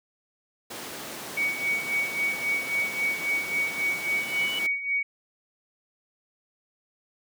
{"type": "high-pass noise", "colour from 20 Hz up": "pink", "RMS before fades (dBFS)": -38, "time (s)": [0.7, 4.67], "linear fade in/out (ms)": 10, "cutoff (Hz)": 230, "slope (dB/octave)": 12}
{"type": "tone with tremolo", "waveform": "sine", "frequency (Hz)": 2246, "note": "C#7", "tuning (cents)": 22, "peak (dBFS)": -22, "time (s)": [1.37, 5.03], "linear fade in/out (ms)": 5, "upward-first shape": "sine", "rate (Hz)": 3.7, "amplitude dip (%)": 70}
{"type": "tone with exponential growth", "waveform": "sine", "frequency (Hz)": 2960, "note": "F#7", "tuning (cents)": 0, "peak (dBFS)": -26, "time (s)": [3.85, 4.59], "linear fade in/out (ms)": 2, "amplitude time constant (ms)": 160}
{"effects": []}